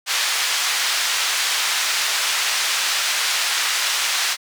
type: band-pass noise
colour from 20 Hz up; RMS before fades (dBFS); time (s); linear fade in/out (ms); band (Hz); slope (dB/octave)
white; -21; 0.06-4.37; 50; 1100 to 5400; 12
effects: none